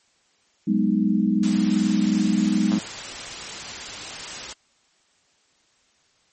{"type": "chord", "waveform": "sine", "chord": "G# minor seventh", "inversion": "third", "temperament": "equal", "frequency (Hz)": [185, 207.7, 246.9, 311.1], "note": ["F#3", "G#3", "B3", "D#4"], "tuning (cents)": [0, 0, 0, 0], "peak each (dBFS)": [-24, -20, -25, -25], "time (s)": [0.67, 2.79], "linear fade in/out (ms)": 10}
{"type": "noise", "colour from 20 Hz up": "white", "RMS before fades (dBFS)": -33, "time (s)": [1.43, 4.53], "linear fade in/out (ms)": 2}
{"type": "tone with exponential decay", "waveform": "5% pulse", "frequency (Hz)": 110, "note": "A2", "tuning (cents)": 0, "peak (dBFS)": -18, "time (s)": [2.71, 3], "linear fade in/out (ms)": 5, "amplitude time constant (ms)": 61}
{"effects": ["white hiss -63 dBFS RMS until 6.32 s", "MP3 32 kbps"]}